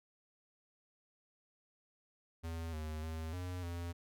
square tone with pitch steps, 82.4 / 77.7 / 80.2 / 90.2 / 86 Hz, E2 / D#2 / E2 / F#2 / F2, 0 / -2 / -47 / -44 / -26 cents, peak -40 dBFS, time 2.43-3.93 s, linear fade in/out 20 ms, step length 300 ms, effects none

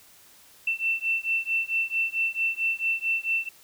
sine beating tone pair, 2680 / 2684.5 Hz, E7 / E7, +28 / +31 cents, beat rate 4.5 Hz, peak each -27 dBFS, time 0.67-3.49 s, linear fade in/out 5 ms, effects white hiss -54 dBFS RMS until 3.63 s

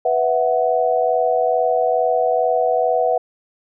sine chord, B suspended fourth, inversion none, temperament just, 493.9 / 658.5 / 740.8 Hz, B4 / E5 / F#5, 0 / -2 / +2 cents, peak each -19 dBFS, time 0.05-3.18 s, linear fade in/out 5 ms, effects none

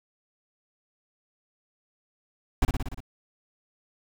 brown noise with echo, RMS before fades -20 dBFS, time 2.62-2.65 s, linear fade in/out 2 ms, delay 59 ms, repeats 6, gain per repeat -3 dB, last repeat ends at 3.004 s, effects none

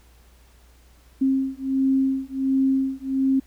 sine beating tone pair, 266.5 / 267.9 Hz, C4 / C4, +32 / +41 cents, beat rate 1.4 Hz, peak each -22 dBFS, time 1.21-3.4 s, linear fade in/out 10 ms, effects added 60 Hz sine -51 dBFS peak until 3.46 s + pink hiss -58 dBFS RMS until 3.46 s

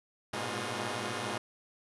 5% pulse tone cluster, 104.4 / 117.2 / 124.9 / 204.6 / 355.6 Hz, G#2 / A#2 / B2 / G#3 / F4, +10 / +10 / +20 / -26 / +31 cents, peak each -29 dBFS, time 0.33-1.38 s, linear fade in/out 5 ms, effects resampled to 24000 Hz

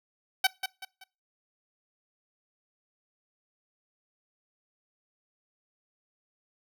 10% pulse tone with echo, 761 Hz, F#5, 48 cents sharp, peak -12 dBFS, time 0.44-0.47 s, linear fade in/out 5 ms, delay 190 ms, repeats 3, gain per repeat -9 dB, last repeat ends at 1.04 s, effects noise-tail reverb RT60 0.3 s tail -23 dB re dry

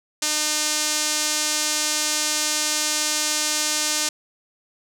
sawtooth tone with band-pass filter, 303.4 Hz, D#4, 44 cents flat, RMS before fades -23 dBFS, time 0.22-4.09 s, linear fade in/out 5 ms, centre 6600 Hz, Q 1.4, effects none

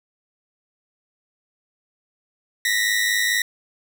sawtooth tone pair together, 1862 / 1966.5 Hz, A#6 / B6, -2 / -8 cents, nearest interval minor second, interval 94 cents, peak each -18 / -18 dBFS, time 2.65-3.42 s, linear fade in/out 2 ms, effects none

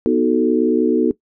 sine chord, B dominant seventh, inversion none, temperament equal with one note detuned, 245.1 / 311.1 / 370 / 440 Hz, B3 / D#4 / F#4 / A4, -13 / 0 / 0 / 0 cents, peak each -18 dBFS, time 0.06-1.11 s, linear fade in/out 0 ms, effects noise-tail reverb RT60 0.1 s tail -18 dB re dry

